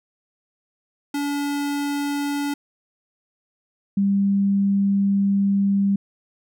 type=tone pair in turn; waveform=square / sine; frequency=286.2 / 198.29 Hz; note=D4 / G3; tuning=-45 / +20 cents; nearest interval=tritone; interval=635 cents; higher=first; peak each=-23 / -16 dBFS; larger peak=second; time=1.14-2.54 / 3.97-5.96 s; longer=second; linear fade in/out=5 ms; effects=none